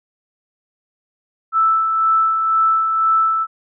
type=tone with tremolo; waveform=sine; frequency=1318.5 Hz; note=E6; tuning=in tune; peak=-11 dBFS; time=1.52-3.47 s; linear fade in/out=50 ms; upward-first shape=sine; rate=2 Hz; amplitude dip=40%; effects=none